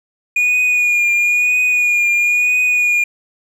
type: tone with vibrato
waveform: triangle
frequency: 2446 Hz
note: D#7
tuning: 30 cents flat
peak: -10 dBFS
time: 0.36-3.04 s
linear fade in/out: 5 ms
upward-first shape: triangle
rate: 1 Hz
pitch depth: 33 cents each way
effects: none